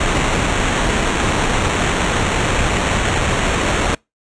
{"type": "noise with sample-and-hold", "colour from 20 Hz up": "pink", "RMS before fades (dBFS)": -17, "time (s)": [0, 3.95], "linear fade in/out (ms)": 5, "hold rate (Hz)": 4900, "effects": ["noise-tail reverb RT60 0.2 s tail -26 dB re dry", "resampled to 22050 Hz"]}